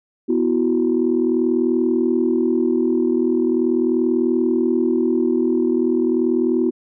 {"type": "chord", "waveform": "sine", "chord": "B suspended fourth", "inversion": "none", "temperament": "equal", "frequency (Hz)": [246.9, 329.6, 370], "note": ["B3", "E4", "F#4"], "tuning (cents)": [0, 0, 0], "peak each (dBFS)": -19, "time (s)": [0.28, 6.71], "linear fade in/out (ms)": 20, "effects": ["tanh soft clip ceiling -7 dBFS"]}